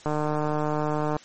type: click train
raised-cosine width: 1 ms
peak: -13 dBFS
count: 168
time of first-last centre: 0.06-1.166 s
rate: 151 Hz
effects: white hiss -49 dBFS RMS until 1.24 s + MP3 32 kbps